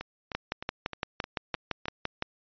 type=two click trains; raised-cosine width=0.3 ms; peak=-13 / -20 dBFS; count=12 / 7; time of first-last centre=0.35-2.224 / 0.01-1.856 s; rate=5.87 / 3.25 Hz; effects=resampled to 11025 Hz